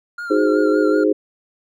triangle tone with vibrato, 1396.9 Hz, F6, in tune, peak -24 dBFS, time 0.18-1.04 s, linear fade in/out 5 ms, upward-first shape sine, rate 5.3 Hz, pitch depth 41 cents each way
sine chord, Ab dominant seventh, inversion second, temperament equal, 311.1 / 370 / 415.3 / 523.3 Hz, Eb4 / Gb4 / Ab4 / C5, 0 / 0 / 0 / 0 cents, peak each -17 / -22 / -17 / -21 dBFS, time 0.3-1.13 s, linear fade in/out 10 ms
effects none

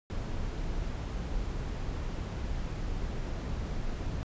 brown noise, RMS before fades -34 dBFS, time 0.1-4.23 s, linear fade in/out 0 ms, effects resampled to 16000 Hz

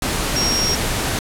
sine tone in noise, 5588 Hz, F8, in tune, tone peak -18 dBFS, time 0.36-0.75 s, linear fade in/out 2 ms, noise pink, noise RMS -21 dBFS, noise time 0.02-1.19 s, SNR 0 dB, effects low-pass 12000 Hz 12 dB/octave

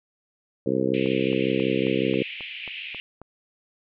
harmonic tone, 65.41 Hz, C2, in tune, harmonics 2 / 3 / 4 / 5 / 6 / 7 / 8, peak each -33 / -29 / -28 / -27 / -28 / -27 / -31 dBFS, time 0.66-2.23 s, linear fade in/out 5 ms
pink band-pass noise, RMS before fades -36 dBFS, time 0.94-3 s, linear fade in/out 0 ms, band 2300 to 3000 Hz, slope 48 dB/octave
click train, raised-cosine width 1 ms, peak -27 dBFS, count 9, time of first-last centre 1.06-3.216 s, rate 3.71 Hz
effects none

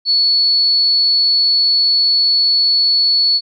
sine tone, 4415 Hz, C#8, 8 cents flat, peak -10 dBFS, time 0.05-3.41 s, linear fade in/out 50 ms, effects none

